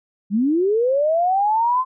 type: linear sweep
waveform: sine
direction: up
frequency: 187.8 to 1046.5 Hz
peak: -15 dBFS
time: 0.3-1.85 s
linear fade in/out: 50 ms
effects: none